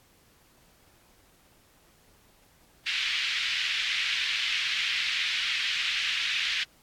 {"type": "band-pass noise", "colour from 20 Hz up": "white", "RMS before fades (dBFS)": -29, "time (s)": [2.86, 6.64], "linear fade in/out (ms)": 10, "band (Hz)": [2000, 3500], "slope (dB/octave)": 24, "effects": ["pink hiss -61 dBFS RMS until 6.82 s", "AAC 64 kbps"]}